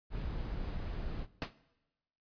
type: noise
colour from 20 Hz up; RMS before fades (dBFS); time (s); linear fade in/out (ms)
brown; -38; 0.1-1.27; 50
type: noise with exponential decay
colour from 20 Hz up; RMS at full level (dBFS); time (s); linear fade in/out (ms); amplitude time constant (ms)
pink; -33; 1.42-1.54; 0; 25
effects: noise-tail reverb RT60 1.0 s tail -19 dB re dry + resampled to 11025 Hz